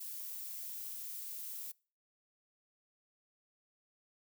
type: noise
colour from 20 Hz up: violet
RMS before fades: -44 dBFS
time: 0-1.72 s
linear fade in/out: 10 ms
effects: noise-tail reverb RT60 0.4 s tail -25 dB re dry